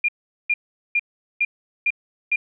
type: tone bursts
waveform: sine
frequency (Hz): 2409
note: D7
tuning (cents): +43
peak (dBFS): -16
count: 6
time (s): 0.04-2.36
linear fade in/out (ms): 5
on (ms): 45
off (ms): 410
effects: none